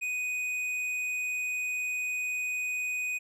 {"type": "tone with tanh clipping", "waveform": "sine", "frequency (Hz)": 2491, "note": "D#7", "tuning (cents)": 1, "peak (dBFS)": -31, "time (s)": [0.01, 3.19], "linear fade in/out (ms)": 20, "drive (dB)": 9, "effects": []}